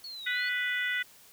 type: linear two-way sweep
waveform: sine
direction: down then up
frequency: 4435 to 3690 to 4435 Hz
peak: -39 dBFS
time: 0.04-0.49 s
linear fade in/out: 2 ms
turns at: 0.27 s
type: harmonic tone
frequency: 493.9 Hz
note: B4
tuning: in tune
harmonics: 3 / 4 / 5 / 6 / 7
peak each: -33 / -30 / -41 / -41 / -41 dBFS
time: 0.26-1.03 s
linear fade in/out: 10 ms
effects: white hiss -56 dBFS RMS until 1.32 s